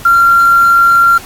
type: tone with quantisation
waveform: sine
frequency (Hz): 1378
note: F6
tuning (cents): -24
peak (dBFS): -4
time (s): 0.05-1.18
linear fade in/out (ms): 5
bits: 4
effects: pink hiss -31 dBFS RMS until 1.25 s + AAC 64 kbps